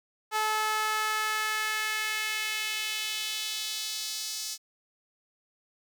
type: tone with high-pass filter sweep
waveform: sawtooth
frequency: 431.9 Hz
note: A4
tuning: 32 cents flat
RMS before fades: -31 dBFS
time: 0.31-4.58 s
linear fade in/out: 50 ms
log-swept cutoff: 950 to 5300 Hz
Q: 1.8
effects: none